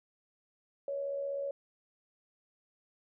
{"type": "tone with amplitude modulation", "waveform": "sine", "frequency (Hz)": 559, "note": "C#5", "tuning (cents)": 14, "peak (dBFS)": -31, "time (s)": [0.88, 1.51], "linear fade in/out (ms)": 2, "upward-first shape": "sine", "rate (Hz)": 75.8, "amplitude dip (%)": 45, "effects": []}